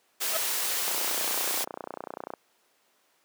white noise, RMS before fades -29 dBFS, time 0.2-1.65 s, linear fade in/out 20 ms
30% pulse tone with exponential growth, 640 Hz, D#5, 49 cents sharp, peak -22 dBFS, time 0.27-0.37 s, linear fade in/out 5 ms, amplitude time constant 20 ms
click train, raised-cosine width 1 ms, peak -19 dBFS, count 45, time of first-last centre 0.88-2.337 s, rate 30.2 Hz
effects pink hiss -67 dBFS RMS until 3.24 s + high-pass 400 Hz 12 dB/octave

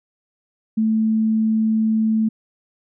sine tone, 220 Hz, A3, in tune, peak -15 dBFS, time 0.77-2.29 s, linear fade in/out 10 ms, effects none

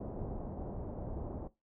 pink low-pass noise, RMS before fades -41 dBFS, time 0-1.48 s, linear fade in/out 10 ms, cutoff 730 Hz, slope 24 dB/octave, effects noise-tail reverb RT60 0.2 s tail -17 dB re dry

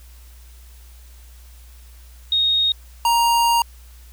sine / square tone pair in turn, 3729 / 936 Hz, A#7 / A#5, 0 / +7 cents, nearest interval 2 octaves, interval 2393 cents, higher first, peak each -15 dBFS, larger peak neither, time 2.32-2.72 / 3.05-3.62 s, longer second, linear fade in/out 2 ms, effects added 60 Hz sine -41 dBFS peak until 4.12 s + white hiss -52 dBFS RMS until 4.12 s

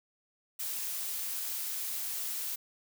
blue noise, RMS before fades -36 dBFS, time 0.59-2.56 s, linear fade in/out 10 ms, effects none

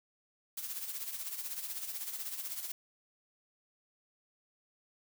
blue noise with tremolo, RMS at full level -38 dBFS, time 0.57-2.72 s, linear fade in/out 5 ms, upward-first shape sine, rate 16 Hz, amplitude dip 60%, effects none

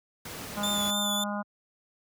pink noise, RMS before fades -39 dBFS, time 0.25-0.91 s, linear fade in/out 5 ms
harmonic tone, 205.4 Hz, G#3, 19 cents flat, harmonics 1 / 3 / 4 / 5 / 6 / 7, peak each -32 / -37 / -38 / -39 / -40 / -40 dBFS, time 0.56-1.43 s, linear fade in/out 20 ms
sawtooth tone with vibrato, 3520 Hz, A7, in tune, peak -25 dBFS, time 0.63-1.24 s, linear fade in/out 5 ms, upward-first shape sine, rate 3.5 Hz, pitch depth 30 cents each way
effects high-pass 80 Hz 12 dB/octave

